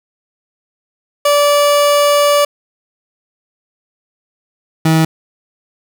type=tone pair in turn; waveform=30% pulse; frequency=580 / 160.28 Hz; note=D5 / E3; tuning=-22 / -48 cents; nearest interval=octave + minor seventh; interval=2226 cents; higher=first; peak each=-6 dBFS; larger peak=neither; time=1.25-2.45 / 4.85-5.05 s; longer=first; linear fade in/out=5 ms; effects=none